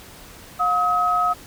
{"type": "tone pair together", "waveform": "sine", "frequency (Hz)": [715, 1274], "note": ["F5", "D#6"], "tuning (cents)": [41, 41], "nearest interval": "minor seventh", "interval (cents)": 1000, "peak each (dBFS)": [-22, -18], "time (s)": [0.59, 1.34], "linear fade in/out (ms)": 20, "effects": ["pink hiss -43 dBFS RMS until 1.46 s"]}